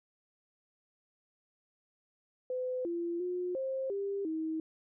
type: tone with pitch steps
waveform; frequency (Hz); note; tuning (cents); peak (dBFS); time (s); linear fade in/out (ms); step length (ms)
sine; 507 / 342 / 359.3 / 530 / 398 / 318.3; B4 / F4 / F4 / C5 / G4 / D#4; +45 / -36 / +49 / +22 / +26 / +39; -32; 2.5-4.6; 2; 350
effects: none